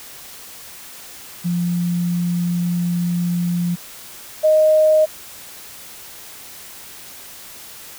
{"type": "tone pair in turn", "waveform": "sine", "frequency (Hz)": [174.4, 621.5], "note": ["F3", "D#5"], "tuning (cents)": [-2, -2], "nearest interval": "octave + minor seventh", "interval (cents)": 2200, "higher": "second", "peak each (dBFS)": [-17, -10], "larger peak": "second", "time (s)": [[1.44, 3.76], [4.43, 5.06]], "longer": "first", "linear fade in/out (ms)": 20, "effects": ["white hiss -38 dBFS RMS until 7.98 s"]}